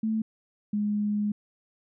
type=tone pair in turn; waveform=sine; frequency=220 / 208.1 Hz; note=A3 / G#3; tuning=0 / +4 cents; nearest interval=minor second; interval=96 cents; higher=first; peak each=-24 dBFS; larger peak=neither; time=0.03-0.22 / 0.73-1.32 s; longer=second; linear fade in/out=5 ms; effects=none